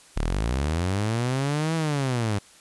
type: linear two-way sweep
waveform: sawtooth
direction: up then down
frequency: 32.67 to 164.81 to 98.1 Hz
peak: -19 dBFS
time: 0.16-2.39 s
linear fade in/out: 10 ms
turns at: 1.75 s
effects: white hiss -52 dBFS RMS until 2.6 s + resampled to 24000 Hz